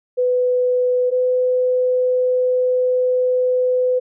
sine tone pair in turn, 498.7 / 503.9 Hz, B4 / B4, +17 / +35 cents, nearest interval unison, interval 18 cents, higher second, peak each -14 dBFS, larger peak neither, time 0.17-1.11 / 1.11-4 s, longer second, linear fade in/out 20 ms, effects none

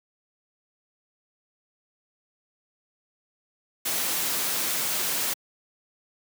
white noise, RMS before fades -27 dBFS, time 3.85-5.34 s, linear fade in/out 10 ms, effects high-pass 150 Hz 12 dB/octave

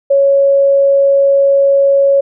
sine tone, 554.4 Hz, C#5, in tune, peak -6 dBFS, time 0.1-2.21 s, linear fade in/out 10 ms, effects none

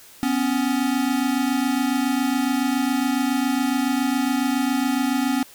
square tone pair together, 250 / 277.2 Hz, B3 / C#4, +21 / 0 cents, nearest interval major second, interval 179 cents, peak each -23 dBFS, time 0.23-5.43 s, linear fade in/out 0 ms, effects white hiss -47 dBFS RMS until 5.54 s

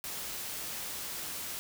white noise, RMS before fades -39 dBFS, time 0.04-1.59 s, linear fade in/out 0 ms, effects none

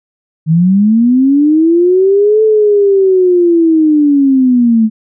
sine linear two-way sweep, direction up then down, 153.6 to 438.7 to 215.5 Hz, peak -5 dBFS, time 0.46-4.9 s, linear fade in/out 50 ms, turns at 2.43 s, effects none

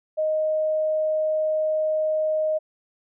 sine tone, 622.3 Hz, D#5, in tune, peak -20 dBFS, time 0.17-2.59 s, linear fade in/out 20 ms, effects none

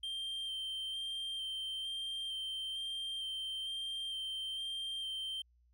triangle tone with vibrato, 3151 Hz, G7, 8 cents sharp, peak -36 dBFS, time 0.03-5.42 s, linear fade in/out 5 ms, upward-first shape square, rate 1.1 Hz, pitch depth 11 cents each way, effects added 60 Hz sine -66 dBFS peak until 5.73 s

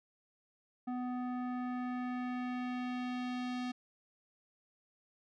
square tone with low-pass filter sweep, 249.1 Hz, B3, 15 cents sharp, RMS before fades -38 dBFS, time 0.87-3.72 s, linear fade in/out 10 ms, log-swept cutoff 990 to 4400 Hz, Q 1.2, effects none

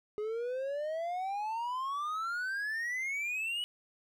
triangle exponential sweep, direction up, 415.3 to 2960 Hz, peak -31 dBFS, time 0.18-3.64 s, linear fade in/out 0 ms, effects none

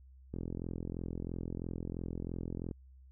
click train, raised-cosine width 3 ms, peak -26 dBFS, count 103, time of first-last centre 0.34-2.712 s, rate 43 Hz, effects added 65 Hz sine -54 dBFS peak until 3.11 s

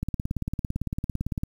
click train, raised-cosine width 5 ms, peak -15 dBFS, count 26, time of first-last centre 0.03-1.434 s, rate 17.8 Hz, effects 8-bit

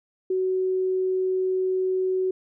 sine tone, 373.7 Hz, F#4, 17 cents sharp, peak -21 dBFS, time 0.3-2.31 s, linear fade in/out 5 ms, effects none

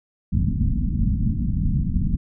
pink low-pass noise, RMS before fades -21 dBFS, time 0.32-2.17 s, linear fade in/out 5 ms, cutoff 240 Hz, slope 48 dB/octave, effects none

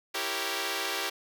5% pulse chord, E diminished seventh, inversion none, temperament equal, 329.6 / 392 / 466.2 / 554.4 Hz, E4 / G4 / Bb4 / Db5, 0 / 0 / 0 / 0 cents, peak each -26 / -22 / -25 / -25 dBFS, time 0.14-1.1 s, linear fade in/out 10 ms, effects none

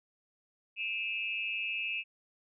sine tone with amplitude modulation, 2603 Hz, E7, 22 cents flat, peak -28 dBFS, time 0.76-2.04 s, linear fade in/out 50 ms, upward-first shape sine, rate 213 Hz, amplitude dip 95%, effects none

